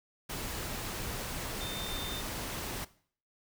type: tone in noise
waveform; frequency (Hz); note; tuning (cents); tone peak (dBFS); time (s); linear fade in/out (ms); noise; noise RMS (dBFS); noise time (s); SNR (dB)
sine; 3607; A7; +42; -41; 1.6-2.21; 10; pink; -38; 0.29-2.85; -6
effects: noise-tail reverb RT60 0.5 s tail -18 dB re dry